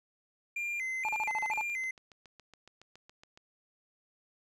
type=tone with vibrato; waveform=triangle; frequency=2221 Hz; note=C#7; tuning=3 cents sharp; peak=-31 dBFS; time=0.56-1.91 s; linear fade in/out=5 ms; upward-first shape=square; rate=2.1 Hz; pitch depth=130 cents each way
type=tone bursts; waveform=triangle; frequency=866 Hz; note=A5; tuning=28 cents flat; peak=-29 dBFS; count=8; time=1.05-1.611 s; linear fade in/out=0 ms; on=36 ms; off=39 ms
type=click train; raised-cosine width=0.2 ms; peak=-36 dBFS; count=17; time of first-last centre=1.14-3.375 s; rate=7.16 Hz
effects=none